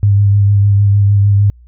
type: tone with vibrato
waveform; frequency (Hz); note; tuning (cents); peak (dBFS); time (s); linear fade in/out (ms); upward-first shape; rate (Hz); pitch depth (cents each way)
sine; 101; G#2; -48; -6; 0.03-1.5; 0; sine; 6.6; 23
effects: added 60 Hz sine -38 dBFS peak until 1.67 s